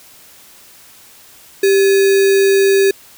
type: tone with sample-and-hold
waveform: sine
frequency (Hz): 392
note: G4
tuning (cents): 0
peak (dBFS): -8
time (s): 1.63-2.91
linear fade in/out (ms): 5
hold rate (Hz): 2100
effects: white hiss -43 dBFS RMS until 3.17 s